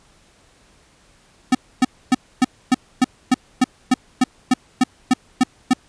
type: tone bursts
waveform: square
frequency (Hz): 254.5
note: C4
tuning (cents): -48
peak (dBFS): -11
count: 15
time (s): 1.52-5.735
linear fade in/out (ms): 5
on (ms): 29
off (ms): 270
effects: pink hiss -54 dBFS RMS until 5.88 s + resampled to 22050 Hz